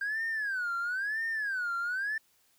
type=tone with vibrato; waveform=triangle; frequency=1585 Hz; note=G6; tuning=19 cents sharp; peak=-27 dBFS; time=0.01-2.18 s; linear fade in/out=5 ms; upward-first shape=sine; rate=1 Hz; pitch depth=240 cents each way; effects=tanh soft clip ceiling -26 dBFS + white hiss -68 dBFS RMS until 2.58 s